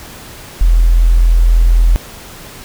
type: tone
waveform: sine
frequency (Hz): 42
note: E1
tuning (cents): +33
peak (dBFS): -5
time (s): 0.61-1.96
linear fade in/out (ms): 0
effects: pink hiss -33 dBFS RMS until 2.64 s